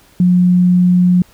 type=tone; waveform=sine; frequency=179.4 Hz; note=F3; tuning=47 cents sharp; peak=-7 dBFS; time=0.2-1.22 s; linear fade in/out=2 ms; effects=pink hiss -48 dBFS RMS until 1.33 s